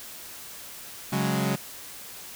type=chord; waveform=sawtooth; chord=C# suspended fourth; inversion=none; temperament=equal; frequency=138.59 / 185 / 207.7 Hz; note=C#3 / F#3 / G#3; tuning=0 / 0 / 0 cents; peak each=-24 dBFS; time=1.12-1.56 s; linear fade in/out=10 ms; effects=white hiss -42 dBFS RMS until 2.35 s